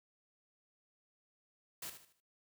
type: noise with echo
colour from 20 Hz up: white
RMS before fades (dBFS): -44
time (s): 1.82-1.9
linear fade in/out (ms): 5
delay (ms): 76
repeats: 4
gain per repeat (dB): -9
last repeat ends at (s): 2.204
effects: noise-tail reverb RT60 0.2 s tail -21 dB re dry